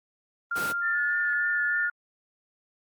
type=tone with pitch glide; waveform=sine; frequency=1396.9 to 1431.2 Hz; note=F6 to F6; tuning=0 to +42 cents; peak=-26 dBFS; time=0.51-1.9 s; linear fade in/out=5 ms; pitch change=+42 cents; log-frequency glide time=0.91-0.98 s
type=noise; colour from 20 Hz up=pink; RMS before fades=-33 dBFS; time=0.55-0.73 s; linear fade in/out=20 ms
type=tone with vibrato; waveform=sine; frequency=1760 Hz; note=A6; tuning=in tune; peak=-26 dBFS; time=0.81-1.9 s; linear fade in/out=50 ms; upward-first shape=sine; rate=3.3 Hz; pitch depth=27 cents each way
effects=high-pass 150 Hz 12 dB/octave + Opus 24 kbps